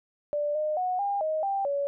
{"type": "tone with pitch steps", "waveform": "sine", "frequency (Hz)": [588, 611, 733, 804, 626, 788, 565], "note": ["D5", "D#5", "F#5", "G5", "D#5", "G5", "C#5"], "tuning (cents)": [2, -32, -16, 44, 10, 9, 33], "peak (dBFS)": -25, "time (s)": [0.33, 1.87], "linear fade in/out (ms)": 0, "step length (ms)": 220, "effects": []}